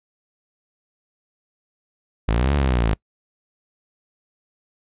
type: exponential two-way sweep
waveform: sawtooth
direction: up then down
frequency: 51.91 to 73.42 to 51.91 Hz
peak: -13 dBFS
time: 2.28-2.94 s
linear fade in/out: 5 ms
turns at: 2.54 s
effects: noise-tail reverb RT60 0.1 s tail -25 dB re dry + resampled to 8000 Hz